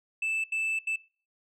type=tone bursts at uneven times; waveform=sine; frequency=2637 Hz; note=E7; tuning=in tune; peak=-24 dBFS; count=3; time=0.22-0.44 / 0.52-0.79 / 0.87-0.96 s; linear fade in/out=5 ms; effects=noise-tail reverb RT60 0.4 s tail -23 dB re dry + tanh soft clip ceiling -26 dBFS